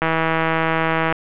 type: click train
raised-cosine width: 0.5 ms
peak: -4 dBFS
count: 180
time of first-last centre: 0.02-1.125 s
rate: 162 Hz
effects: resampled to 8000 Hz + 7-bit